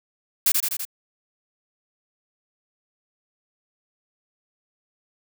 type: noise with echo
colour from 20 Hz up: blue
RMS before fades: -18 dBFS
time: 0.46-0.52 s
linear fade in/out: 5 ms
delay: 83 ms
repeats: 4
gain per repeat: -3 dB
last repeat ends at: 0.852 s
effects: none